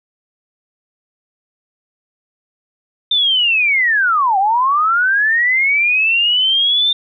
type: linear two-way sweep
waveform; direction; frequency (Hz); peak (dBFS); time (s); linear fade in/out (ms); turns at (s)
sine; down then up; 3609 to 750 to 3609; -11; 3.11-6.93; 5; 4.38
effects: none